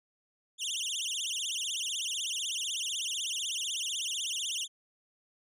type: tone with vibrato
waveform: 25% pulse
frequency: 3197 Hz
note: G7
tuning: 33 cents sharp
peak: -28 dBFS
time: 0.58-4.68 s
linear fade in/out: 50 ms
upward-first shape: triangle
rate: 16 Hz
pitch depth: 290 cents each way
effects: resampled to 32000 Hz